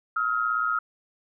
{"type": "tone pair together", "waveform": "sine", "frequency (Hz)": [1280, 1396.9], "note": ["D#6", "F6"], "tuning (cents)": [49, 0], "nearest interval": "major second", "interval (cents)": 151, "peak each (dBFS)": [-25, -26], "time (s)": [0.16, 0.79], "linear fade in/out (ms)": 5, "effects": []}